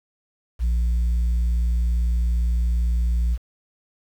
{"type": "tone", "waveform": "sine", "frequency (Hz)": 58.8, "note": "A#1", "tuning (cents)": 16, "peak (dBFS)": -15, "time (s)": [0.59, 3.38], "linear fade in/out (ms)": 50, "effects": ["tanh soft clip ceiling -17 dBFS", "8-bit"]}